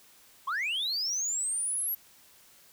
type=linear sweep; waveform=sine; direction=up; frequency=1000 to 11790 Hz; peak=-26 dBFS; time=0.47-1.95 s; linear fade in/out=10 ms; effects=tanh soft clip ceiling -27 dBFS + white hiss -58 dBFS RMS until 2.72 s